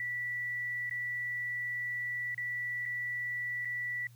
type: tone with dropouts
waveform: sine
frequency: 1958 Hz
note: B6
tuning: 15 cents flat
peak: -33 dBFS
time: 0-4.07 s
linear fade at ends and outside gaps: 2 ms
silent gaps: 0.896-0.91 / 2.346-2.378 / 2.855-2.86 / 3.649-3.654 s
effects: added 119 Hz sine -53 dBFS peak until 4.15 s + white hiss -66 dBFS RMS until 4.15 s